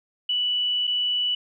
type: tone with dropouts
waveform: sine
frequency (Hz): 2960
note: F#7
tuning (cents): 0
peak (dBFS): -21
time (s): 0.29-1.35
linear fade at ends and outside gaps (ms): 5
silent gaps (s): 0.871-0.875
effects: none